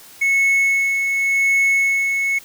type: tone with tremolo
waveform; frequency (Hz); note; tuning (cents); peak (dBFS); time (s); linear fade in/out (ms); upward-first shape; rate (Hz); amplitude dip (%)
triangle; 2198; C#7; -15; -11; 0.21-2.39; 10; sine; 0.89; 40
effects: white hiss -43 dBFS RMS until 2.44 s